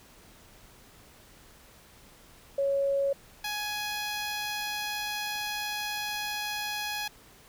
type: tone pair in turn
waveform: sine / 10% pulse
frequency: 554.4 / 835.5 Hz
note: C#5 / G#5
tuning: 0 / +10 cents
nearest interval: perfect fifth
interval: 710 cents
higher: second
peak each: -24 / -23 dBFS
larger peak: second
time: 2.58-3.13 / 3.44-7.08 s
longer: second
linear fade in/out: 5 ms
effects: pink hiss -55 dBFS RMS until 7.48 s